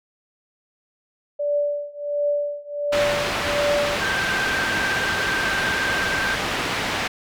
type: tone with tremolo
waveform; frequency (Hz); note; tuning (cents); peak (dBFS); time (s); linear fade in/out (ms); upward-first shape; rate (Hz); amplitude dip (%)
sine; 582; D5; -16; -17; 1.39-3.97; 10; triangle; 1.4; 95
type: low-pass noise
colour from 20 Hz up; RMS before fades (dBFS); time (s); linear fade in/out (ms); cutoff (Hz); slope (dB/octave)
white; -25; 2.92-7.08; 10; 2600; 12
type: tone with vibrato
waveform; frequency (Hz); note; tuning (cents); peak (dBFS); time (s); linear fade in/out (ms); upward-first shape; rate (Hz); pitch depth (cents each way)
sine; 1568; G6; 0; -23; 4.01-6.35; 10; square; 19; 28
effects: none